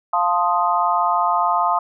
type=chord; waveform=sine; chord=F dominant seventh; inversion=none; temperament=equal; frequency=698.5 / 880 / 1046.5 / 1244.5 Hz; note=F5 / A5 / C6 / Eb6; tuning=0 / 0 / 0 / 0 cents; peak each=-21 dBFS; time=0.13-1.79 s; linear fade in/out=5 ms; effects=none